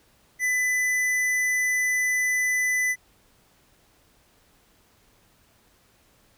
sine tone with tanh clipping, 2000 Hz, B6, 21 cents sharp, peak -23 dBFS, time 0.39-2.96 s, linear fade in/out 50 ms, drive 15 dB, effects pink hiss -61 dBFS RMS until 6.37 s

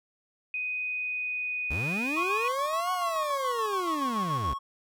sine tone with pitch glide, 2497 to 2481 Hz, D#7 to D#7, +6 to -6 cents, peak -29 dBFS, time 0.54-2.48 s, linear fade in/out 2 ms, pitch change -12 cents, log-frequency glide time 0.76-1.87 s
40% pulse linear two-way sweep, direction up then down, 56.8 to 741 to 56.8 Hz, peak -30 dBFS, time 1.7-4.54 s, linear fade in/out 10 ms, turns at 2.92 s
triangle tone with tremolo, 1100 Hz, C#6, 14 cents flat, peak -25 dBFS, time 2.16-4.59 s, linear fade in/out 20 ms, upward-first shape square, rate 7 Hz, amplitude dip 40%
effects none

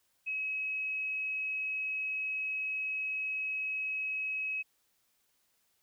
sine tone, 2558 Hz, D#7, 47 cents sharp, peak -32 dBFS, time 0.26-4.63 s, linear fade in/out 20 ms, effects white hiss -74 dBFS RMS until 5.82 s

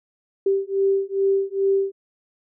sine beating tone pair, 390 / 392.4 Hz, G4 / G4, -9 / +2 cents, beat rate 2.4 Hz, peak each -21 dBFS, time 0.46-1.92 s, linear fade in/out 5 ms, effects none

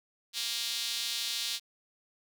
sawtooth tone with high-pass filter, 233.4 Hz, A#3, 2 cents sharp, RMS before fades -34 dBFS, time 0.33-1.6 s, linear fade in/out 50 ms, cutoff 3800 Hz, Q 2.4, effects none

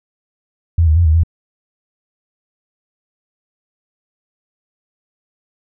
sine tone with pitch steps, 83.6 / 77.7 / 86.1 / 78.2 / 83 Hz, E2 / D#2 / F2 / D#2 / E2, +25 / -2 / -24 / +9 / +12 cents, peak -8 dBFS, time 0.78-1.235 s, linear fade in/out 5 ms, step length 91 ms, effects none

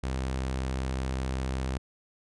sawtooth tone, 65.3 Hz, C2, 3 cents flat, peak -25 dBFS, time 0.03-1.78 s, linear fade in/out 10 ms, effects resampled to 22050 Hz

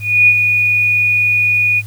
sine tone with ADSR envelope, 2459 Hz, D#7, 21 cents flat, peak -4 dBFS, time 0-1.82 s, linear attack 280 ms, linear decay 54 ms, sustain -6 dB, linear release 36 ms, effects added 105 Hz sine -26 dBFS peak until 1.86 s + white hiss -43 dBFS RMS until 1.86 s

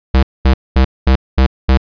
square tone bursts, 65.41 Hz, C2, in tune, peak -7 dBFS, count 6, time 0.14-1.774 s, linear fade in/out 5 ms, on 89 ms, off 220 ms, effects resampled to 11025 Hz

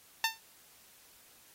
10% pulse tone with exponential decay, 898 Hz, A5, 35 cents sharp, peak -15 dBFS, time 0.24-0.4 s, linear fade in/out 2 ms, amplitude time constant 33 ms, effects white hiss -60 dBFS RMS until 1.54 s + AAC 48 kbps

